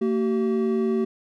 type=tone pair together; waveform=triangle; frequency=227.1 / 382 Hz; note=A#3 / G4; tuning=-45 / -45 cents; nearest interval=major sixth; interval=900 cents; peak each=-21 dBFS; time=0.01-1.05 s; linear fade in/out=10 ms; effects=none